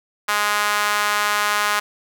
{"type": "tone with high-pass filter", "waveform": "sawtooth", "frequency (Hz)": 207.7, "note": "G#3", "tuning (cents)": 0, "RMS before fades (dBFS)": -20, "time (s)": [0.28, 1.8], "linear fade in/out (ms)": 10, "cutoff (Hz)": 1200, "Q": 1.9, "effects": []}